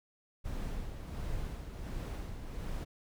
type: noise with tremolo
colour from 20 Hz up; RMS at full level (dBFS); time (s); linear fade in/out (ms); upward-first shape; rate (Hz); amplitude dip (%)
brown; -37; 0.44-2.85; 20; sine; 1.4; 50
effects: none